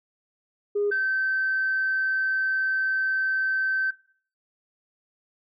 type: tone pair in turn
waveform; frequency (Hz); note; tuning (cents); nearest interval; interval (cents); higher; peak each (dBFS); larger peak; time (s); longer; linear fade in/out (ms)
sine; 410.1 / 1545.4; G#4 / G6; -22 / -25; octave + major seventh; 2297; second; -21; neither; 0.75-0.91 / 0.91-3.91; second; 10
effects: noise-tail reverb RT60 0.5 s tail -20 dB re dry + tanh soft clip ceiling -17 dBFS